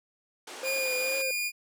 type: band-pass noise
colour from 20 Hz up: pink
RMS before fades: -43 dBFS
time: 0.47-1.22 s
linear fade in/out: 5 ms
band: 340 to 9500 Hz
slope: 24 dB/octave
type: tone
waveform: sawtooth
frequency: 2431 Hz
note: D#7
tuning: 41 cents flat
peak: -25 dBFS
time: 0.63-1.52 s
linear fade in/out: 50 ms
type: tone with vibrato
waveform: triangle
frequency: 523.3 Hz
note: C5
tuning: in tune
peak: -30 dBFS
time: 0.63-1.31 s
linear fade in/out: 2 ms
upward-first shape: triangle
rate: 2.3 Hz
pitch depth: 57 cents each way
effects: none

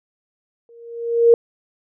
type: tone with exponential growth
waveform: sine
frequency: 467 Hz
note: A#4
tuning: 3 cents sharp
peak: -5 dBFS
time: 0.69-1.34 s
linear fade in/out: 1 ms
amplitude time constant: 140 ms
effects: none

